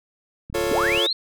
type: click train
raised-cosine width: 5 ms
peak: -25 dBFS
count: 18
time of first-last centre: 0.5-0.976 s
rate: 35.7 Hz
type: chord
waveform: 40% pulse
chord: F augmented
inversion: none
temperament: equal with one note detuned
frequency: 349.2 / 441.8 / 554.4 Hz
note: F4 / A4 / C#5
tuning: 0 / +7 / 0 cents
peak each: -25 dBFS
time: 0.54-1.07 s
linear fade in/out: 10 ms
type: linear sweep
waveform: sine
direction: up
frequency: 196 to 4330 Hz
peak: -20 dBFS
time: 0.71-1.13 s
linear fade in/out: 5 ms
effects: none